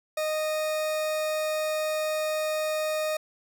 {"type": "tone", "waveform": "40% pulse", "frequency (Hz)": 619, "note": "D#5", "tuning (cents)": -9, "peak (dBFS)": -25, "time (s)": [0.17, 3.17], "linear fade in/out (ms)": 5, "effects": []}